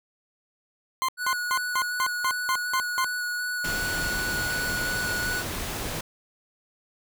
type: tone bursts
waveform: 40% pulse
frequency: 1046.5 Hz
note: C6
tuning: in tune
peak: -22 dBFS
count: 9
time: 1.02-3.045 s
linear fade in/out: 0 ms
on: 65 ms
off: 180 ms
type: tone with vibrato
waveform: square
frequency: 1467 Hz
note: F#6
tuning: 15 cents flat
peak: -28 dBFS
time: 1.17-5.44 s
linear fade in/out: 50 ms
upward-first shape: square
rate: 2.7 Hz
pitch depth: 9 cents each way
type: noise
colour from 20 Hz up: pink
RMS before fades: -32 dBFS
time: 3.64-6.01 s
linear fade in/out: 5 ms
effects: none